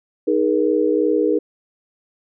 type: chord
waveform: sine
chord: D# suspended fourth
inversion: none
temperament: equal with one note detuned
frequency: 311.1 / 415.3 / 477.9 Hz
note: D#4 / G#4 / A#4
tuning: 0 / 0 / +43 cents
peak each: -19 dBFS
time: 0.27-1.39 s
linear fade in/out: 10 ms
effects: none